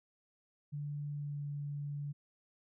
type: tone with pitch glide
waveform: sine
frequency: 145.9 to 144.39 Hz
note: D3 to D3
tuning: -11 to -29 cents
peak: -37 dBFS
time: 0.72-2.13 s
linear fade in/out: 20 ms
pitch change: -18 cents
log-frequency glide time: 1.1-1.42 s
effects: none